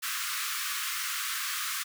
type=high-pass noise; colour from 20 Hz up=pink; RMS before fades=-33 dBFS; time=0.02-1.84 s; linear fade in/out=20 ms; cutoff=1100 Hz; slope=96 dB/octave; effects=none